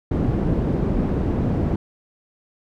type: low-pass noise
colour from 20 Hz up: white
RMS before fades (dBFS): -21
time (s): 0.11-1.76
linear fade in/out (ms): 5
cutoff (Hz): 240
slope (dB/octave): 12
effects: none